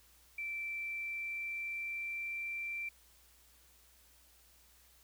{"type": "tone with pitch glide", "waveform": "sine", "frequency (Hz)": [2336, 2351], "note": ["D7", "D7"], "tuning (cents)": [-10, 1], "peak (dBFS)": -37, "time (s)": [0.38, 2.89], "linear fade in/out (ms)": 5, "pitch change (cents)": 11, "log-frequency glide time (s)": [0.61, 2.47], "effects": ["added 60 Hz sine -68 dBFS peak until 5.03 s", "white hiss -65 dBFS RMS until 5.03 s"]}